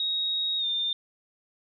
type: tone with pitch glide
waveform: sine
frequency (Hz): 3774 to 3610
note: A#7 to A7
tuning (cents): +21 to +44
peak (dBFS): -25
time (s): 0-0.93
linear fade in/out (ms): 2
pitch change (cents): -77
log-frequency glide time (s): 0.58-0.66
effects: none